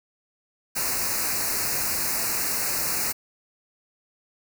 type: band-stop noise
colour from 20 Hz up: white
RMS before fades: -26 dBFS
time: 0.75-3.13 s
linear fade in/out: 20 ms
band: 2700 to 4100 Hz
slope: 96 dB/octave
effects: none